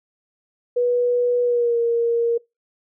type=tone with pitch glide; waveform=sine; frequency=487.7 to 467.6 Hz; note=B4 to A#4; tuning=-22 to +5 cents; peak=-16 dBFS; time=0.76-2.38 s; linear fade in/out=10 ms; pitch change=-73 cents; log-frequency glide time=1.43-1.78 s; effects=noise-tail reverb RT60 0.2 s tail -23 dB re dry